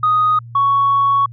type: tone pair in turn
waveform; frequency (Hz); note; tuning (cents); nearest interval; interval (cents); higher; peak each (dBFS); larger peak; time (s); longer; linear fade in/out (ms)
sine; 1244.5 / 1113.7; D#6 / C#6; 0 / +8; major second; 192; first; -10; neither; 0.03-0.39 / 0.55-1.26; second; 5
effects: tanh soft clip ceiling -7 dBFS + added 117 Hz sine -32 dBFS peak until 1.32 s